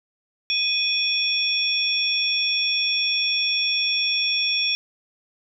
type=tone cluster; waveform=sine; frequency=2483 / 3431 / 5520 Hz; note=D#7 / A7 / F8; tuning=-4 / -44 / -21 cents; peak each=-24 dBFS; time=0.5-4.75 s; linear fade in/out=0 ms; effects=none